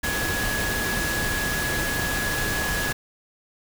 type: tone in noise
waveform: sine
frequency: 1679 Hz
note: G#6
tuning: 18 cents sharp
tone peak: -27 dBFS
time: 0.03-2.93 s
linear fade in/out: 10 ms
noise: pink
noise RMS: -27 dBFS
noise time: 0.03-2.93 s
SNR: -3 dB
effects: none